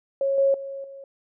sine tone with level steps, 548 Hz, C#5, 20 cents flat, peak -20 / -16 / -31 / -38 dBFS, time 0.21-1.04 s, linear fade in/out 2 ms, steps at 0.38 / 0.54 / 0.84 s, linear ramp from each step 2 ms, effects none

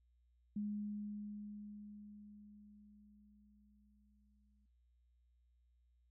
sine tone with exponential decay, 207.7 Hz, G#3, in tune, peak -37 dBFS, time 0.56-4.66 s, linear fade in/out 5 ms, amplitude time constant 890 ms, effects noise-tail reverb RT60 0.3 s tail -20 dB re dry + added 60 Hz sine -70 dBFS peak until 6.1 s

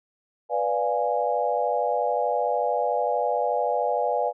sine chord, B diminished seventh, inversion none, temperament equal, 493.9 / 587.3 / 698.5 / 830.6 Hz, B4 / D5 / F5 / Ab5, 0 / 0 / 0 / 0 cents, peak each -27 dBFS, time 0.49-4.33 s, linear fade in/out 50 ms, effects none

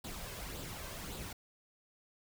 pink noise with flanger, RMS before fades -44 dBFS, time 0.04-1.33 s, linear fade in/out 5 ms, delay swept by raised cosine 0.24 to 1.94 ms, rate 1.8 Hz, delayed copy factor +0.5, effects none

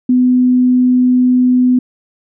sine tone, 251 Hz, B3, 28 cents sharp, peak -7 dBFS, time 0.09-1.79 s, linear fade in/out 5 ms, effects none

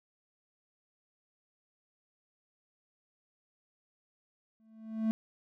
triangle tone with exponential growth, 221.1 Hz, A3, 9 cents sharp, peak -22 dBFS, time 4.6-5.11 s, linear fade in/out 0 ms, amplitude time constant 110 ms, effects none

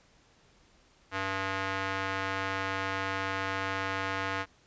square tone with band-pass filter, 96.4 Hz, G2, 28 cents flat, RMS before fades -33 dBFS, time 1.11-4.46 s, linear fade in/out 50 ms, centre 1600 Hz, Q 1.2, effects pink hiss -63 dBFS RMS until 4.66 s + resampled to 16000 Hz

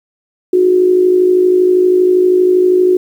sine tone with amplitude modulation, 365.3 Hz, F#4, 22 cents flat, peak -4 dBFS, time 0.53-2.97 s, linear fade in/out 5 ms, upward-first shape sine, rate 52.6 Hz, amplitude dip 55%, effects 7-bit

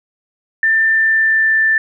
sine tone with pitch glide, 1786 to 1771.6 Hz, A6 to A6, +25 to +11 cents, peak -10 dBFS, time 0.63-1.78 s, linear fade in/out 2 ms, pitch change -14 cents, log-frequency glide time 0.84-1.56 s, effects none

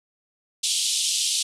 pink band-pass noise, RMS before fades -24 dBFS, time 0.63-1.43 s, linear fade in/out 10 ms, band 3000 to 10000 Hz, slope 48 dB/octave, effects none

